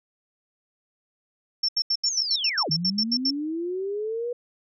sine tone bursts, 5410 Hz, E8, 44 cents sharp, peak -20 dBFS, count 13, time 1.63-3.306 s, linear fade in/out 5 ms, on 56 ms, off 79 ms
sine linear two-way sweep, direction down then up, 7040 to 150 to 490.3 Hz, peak -26 dBFS, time 2.06-4.33 s, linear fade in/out 5 ms, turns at 2.7 s
effects none

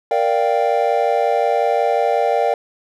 triangle chord, G minor seventh, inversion first, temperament equal, 466.2 / 587.3 / 698.5 / 784 Hz, Bb4 / D5 / F5 / G5, 0 / 0 / 0 / 0 cents, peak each -18 dBFS, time 0.11-2.54 s, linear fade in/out 2 ms, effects none

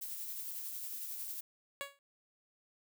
violet noise with tremolo, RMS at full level -41 dBFS, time 0.01-1.41 s, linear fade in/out 10 ms, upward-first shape triangle, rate 11 Hz, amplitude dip 35%
10% pulse tone with exponential decay, 560 Hz, C#5, 18 cents sharp, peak -27 dBFS, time 1.81-1.99 s, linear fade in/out 0 ms, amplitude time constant 38 ms
effects none

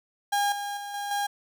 35% pulse tone with level steps, 812 Hz, G#5, 39 cents flat, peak -21 / -29 / -33 / -29 / -24 dBFS, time 0.32-1.27 s, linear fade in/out 10 ms, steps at 0.52 / 0.77 / 0.94 / 1.11 s, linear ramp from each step 2 ms, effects none

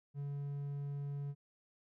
triangle tone, 142.1 Hz, C#3, 43 cents sharp, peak -36 dBFS, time 0.14-1.35 s, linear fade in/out 50 ms, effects none

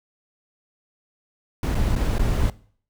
brown noise with dropouts, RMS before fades -21 dBFS, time 1.63-2.5 s, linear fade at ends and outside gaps 2 ms, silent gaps 1.747-1.751 / 1.954-1.961 / 2.183-2.193 s, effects noise-tail reverb RT60 0.5 s tail -20 dB re dry

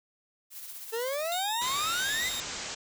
blue noise with tremolo, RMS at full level -41 dBFS, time 0.5-1.41 s, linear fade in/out 50 ms, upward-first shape sine, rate 16 Hz, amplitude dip 40%
40% pulse exponential sweep, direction up, 440 to 2100 Hz, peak -29 dBFS, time 0.92-2.3 s, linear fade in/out 20 ms
sawtooth tone, 3707 Hz, A#7, 10 cents flat, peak -30 dBFS, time 1.32-2.4 s, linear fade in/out 0 ms
white low-pass noise, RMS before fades -38 dBFS, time 1.61-2.75 s, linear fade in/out 10 ms, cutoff 7800 Hz, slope 96 dB/octave
effects none

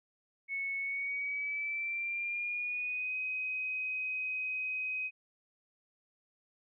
sine tone with pitch glide, 2206 to 2519 Hz, C#7 to D#7, -9 to +21 cents, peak -33 dBFS, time 0.48-5.11 s, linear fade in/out 50 ms, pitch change +230 cents, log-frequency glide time 0.79-3.17 s, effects none

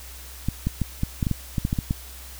clicks, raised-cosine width 5 ms, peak -10 dBFS, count 12, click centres 0.486 / 0.67 / 0.817 / 1.034 / 1.228 / 1.268 / 1.313 / 1.582 / 1.651 / 1.729 / 1.788 / 1.909 s, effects added 63 Hz sine -41 dBFS peak until 2.39 s + white hiss -43 dBFS RMS until 2.39 s

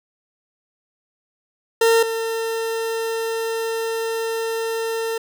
40% pulse tone pair in turn, 456.1 / 452.7 Hz, A#4 / A4, -38 / +49 cents, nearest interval unison, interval 13 cents, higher first, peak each -12 / -21 dBFS, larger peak first, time 1.81-2.03 / 2.03-5.18 s, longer second, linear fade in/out 5 ms, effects none

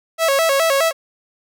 sawtooth tone with vibrato, 600 Hz, D5, 37 cents sharp, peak -10 dBFS, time 0.18-0.93 s, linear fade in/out 50 ms, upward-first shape square, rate 4.8 Hz, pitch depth 150 cents each way, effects none

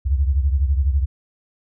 sine beating tone pair, 67.2 / 79.2 Hz, C2 / D#2, +47 / +31 cents, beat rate 12 Hz, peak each -16 / -22 dBFS, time 0.05-1.06 s, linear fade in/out 20 ms, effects none

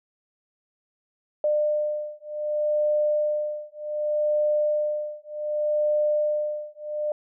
sine beating tone pair, 600 / 600.66 Hz, D5 / D5, +37 / +39 cents, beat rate 0.66 Hz, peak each -25 dBFS, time 1.44-7.12 s, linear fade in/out 2 ms, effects none

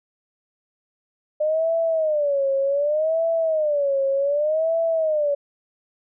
sine tone with vibrato, 600 Hz, D5, 37 cents sharp, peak -18 dBFS, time 1.4-5.35 s, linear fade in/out 10 ms, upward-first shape sine, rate 0.66 Hz, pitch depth 170 cents each way, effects none

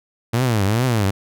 sawtooth tone with vibrato, 112.1 Hz, A2, 33 cents sharp, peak -12 dBFS, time 0.33-1.11 s, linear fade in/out 10 ms, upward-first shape triangle, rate 2.4 Hz, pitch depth 290 cents each way, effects none

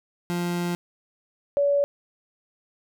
30% pulse / sine tone pair in turn, 174.61 / 569 Hz, F3 / C#5, 0 / +45 cents, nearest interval octave + minor sixth, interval 2045 cents, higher second, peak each -22 / -18 dBFS, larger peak second, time 0.3-0.75 / 1.57-1.84 s, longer first, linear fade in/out 0 ms, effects none

